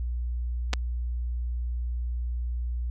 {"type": "clicks", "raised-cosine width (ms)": 0.2, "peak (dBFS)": -10, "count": 2, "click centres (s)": [0.732, 0.736], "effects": ["added 60 Hz sine -27 dBFS peak until 2.9 s"]}